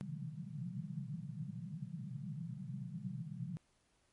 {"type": "band-pass noise", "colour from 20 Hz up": "pink", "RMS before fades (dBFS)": -44, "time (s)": [0.01, 3.57], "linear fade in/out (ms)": 0, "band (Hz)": [120, 200], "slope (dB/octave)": 96, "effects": ["pink hiss -75 dBFS RMS until 4.12 s", "MP3 48 kbps"]}